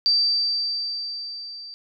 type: tone with level ramp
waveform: sine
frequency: 4659 Hz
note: D8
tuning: 15 cents flat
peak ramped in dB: -15 to -36 dBFS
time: 0.06-1.74 s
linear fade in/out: 0 ms
effects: none